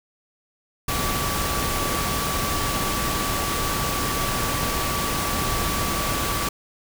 sine tone in noise, 1150 Hz, D6, 37 cents flat, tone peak -29 dBFS, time 0.88-6.49 s, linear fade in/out 5 ms, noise pink, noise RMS -25 dBFS, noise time 0.88-6.49 s, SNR -7 dB, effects none

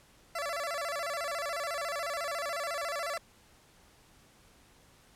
20% pulse tone with vibrato, 622.3 Hz, D#5, in tune, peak -28 dBFS, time 0.35-3.18 s, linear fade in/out 5 ms, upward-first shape square, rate 14 Hz, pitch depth 140 cents each way, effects pink hiss -61 dBFS RMS until 5.15 s + low-pass 12000 Hz 12 dB/octave

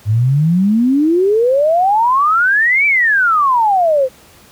sine exponential two-way sweep, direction up then down, 101.1 to 2349 to 501 Hz, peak -9 dBFS, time 0.05-4.09 s, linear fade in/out 50 ms, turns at 2.86 s, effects pink hiss -44 dBFS RMS until 4.51 s + high-pass 60 Hz 12 dB/octave

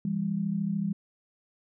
sine tone pair together, 167.7 / 201.3 Hz, E3 / G3, +30 / +46 cents, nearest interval minor third, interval 316 cents, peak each -31 / -28 dBFS, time 0.05-0.93 s, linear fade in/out 2 ms, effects none

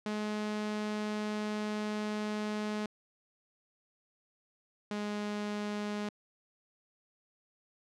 sawtooth tone pair in turn, 211.5 / 208 Hz, G#3 / G#3, +32 / +3 cents, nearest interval unison, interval 29 cents, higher first, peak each -29 / -30 dBFS, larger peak first, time 0.06-2.86 / 4.91-6.09 s, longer first, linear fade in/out 2 ms, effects low-pass 6000 Hz 12 dB/octave

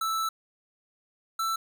square tone pair in turn, 1318.5 / 1330 Hz, E6 / E6, 0 / +15 cents, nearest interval unison, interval 15 cents, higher second, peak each -27 dBFS, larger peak neither, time 0.01-0.29 / 1.39-1.56 s, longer first, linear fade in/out 5 ms, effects none

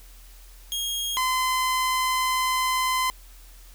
sawtooth tone pair in turn, 3261 / 1027.2 Hz, G#7 / C6, -32 / -32 cents, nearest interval octave + minor sixth, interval 2000 cents, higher first, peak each -23 / -18 dBFS, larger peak second, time 0.72-1.17 / 1.17-3.1 s, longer second, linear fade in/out 0 ms, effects added 42 Hz sine -45 dBFS peak until 3.74 s + white hiss -53 dBFS RMS until 3.74 s

